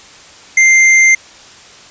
sine tone with hard clipping, 2093 Hz, C7, in tune, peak -6 dBFS, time 0.57-1.15 s, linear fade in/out 5 ms, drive 17 dB, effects white hiss -38 dBFS RMS until 1.9 s + resampled to 16000 Hz

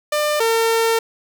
sawtooth tone pair in turn, 598 / 454.4 Hz, D5 / A#4, +31 / -44 cents, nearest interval perfect fourth, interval 475 cents, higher first, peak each -13 / -11 dBFS, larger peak second, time 0.12-0.4 / 0.4-0.99 s, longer second, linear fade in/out 5 ms, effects none

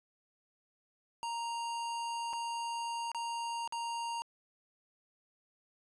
square tone with dropouts, 932.3 Hz, A#5, in tune, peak -36 dBFS, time 1.23-4.22 s, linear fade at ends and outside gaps 0 ms, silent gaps 2.33-2.334 / 3.117-3.147 / 3.676-3.724 s, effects resampled to 24000 Hz

